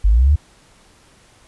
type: linear sweep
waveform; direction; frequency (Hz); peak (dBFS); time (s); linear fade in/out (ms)
sine; up; 46.25 to 77.8; -9; 0.04-0.36; 10
effects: pink hiss -51 dBFS RMS until 1.47 s + resampled to 24000 Hz